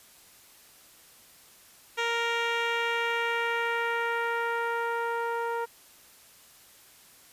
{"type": "tone with low-pass filter sweep", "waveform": "10% pulse", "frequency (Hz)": 466.2, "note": "A#4", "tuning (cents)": 0, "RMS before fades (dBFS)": -29, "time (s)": [1.97, 5.66], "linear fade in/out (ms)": 20, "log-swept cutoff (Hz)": [4300, 960], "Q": 1.1, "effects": ["white hiss -55 dBFS RMS until 7.32 s", "resampled to 32000 Hz"]}